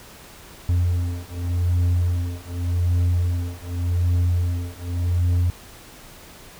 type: beating tone pair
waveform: triangle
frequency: 87.5 / 88.36 Hz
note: F2 / F2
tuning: +4 / +21 cents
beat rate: 0.86 Hz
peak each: -20 dBFS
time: 0.69-5.5 s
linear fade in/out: 0 ms
effects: pink hiss -44 dBFS RMS until 6.59 s